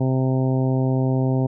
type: harmonic tone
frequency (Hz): 130.81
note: C3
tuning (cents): 0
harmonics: 1 / 2 / 3 / 4 / 5 / 6 / 7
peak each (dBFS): -19 / -23 / -28 / -31 / -32 / -36 / -38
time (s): 0-1.47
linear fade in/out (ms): 10
effects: none